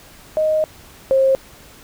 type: tone pair in turn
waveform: sine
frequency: 622.3 / 533.7 Hz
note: D#5 / C5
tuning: 0 / +34 cents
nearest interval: minor third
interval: 266 cents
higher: first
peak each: -14 / -11 dBFS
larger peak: second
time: 0.37-0.64 / 1.11-1.35 s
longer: first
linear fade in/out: 0 ms
effects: pink hiss -44 dBFS RMS until 1.83 s